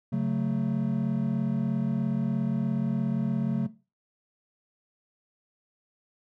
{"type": "chord", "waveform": "triangle", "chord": "F# minor", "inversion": "second", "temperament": "just", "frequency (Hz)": [138.75, 185, 222], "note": ["C#3", "F#3", "A3"], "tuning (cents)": [2, 0, 16], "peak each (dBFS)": -27, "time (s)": [0.12, 3.67], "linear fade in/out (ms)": 10, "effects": ["noise-tail reverb RT60 0.3 s tail -17 dB re dry"]}